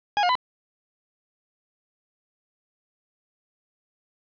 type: tone with pitch steps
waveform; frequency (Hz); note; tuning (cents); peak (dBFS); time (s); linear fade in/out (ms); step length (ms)
40% pulse; 825 / 714 / 1002; G#5 / F5 / B5; -12 / +38 / +25; -18; 0.17-0.353; 0; 61
effects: resampled to 11025 Hz + 8-bit